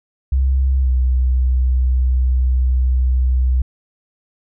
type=tone with pitch glide; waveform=sine; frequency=66.1 to 63.37 Hz; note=C2 to B1; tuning=+18 to +45 cents; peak=-12 dBFS; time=0.32-3.62 s; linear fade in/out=5 ms; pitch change=-73 cents; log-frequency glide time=0.81-0.9 s; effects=none